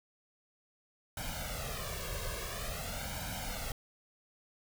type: noise with flanger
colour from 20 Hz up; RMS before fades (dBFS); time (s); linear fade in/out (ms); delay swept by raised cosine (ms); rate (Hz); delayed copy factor
pink; -39; 1.17-3.72; 2; 1.3 to 1.85; 0.48; +0.9
effects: none